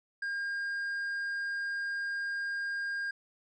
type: tone with hard clipping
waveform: sine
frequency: 1612 Hz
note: G6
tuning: 48 cents sharp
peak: -33 dBFS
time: 0.22-3.11 s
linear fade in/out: 5 ms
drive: 3 dB
effects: resampled to 22050 Hz